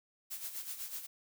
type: noise with tremolo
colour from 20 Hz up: blue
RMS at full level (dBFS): -40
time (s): 0.3-1.07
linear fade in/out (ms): 20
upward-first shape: sine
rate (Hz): 8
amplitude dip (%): 65
effects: none